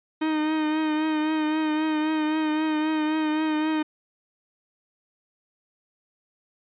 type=tone with vibrato; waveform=45% pulse; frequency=310 Hz; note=D#4; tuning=6 cents flat; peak=-22 dBFS; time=0.21-3.83 s; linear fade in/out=10 ms; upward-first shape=triangle; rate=3.8 Hz; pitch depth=33 cents each way; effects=resampled to 8000 Hz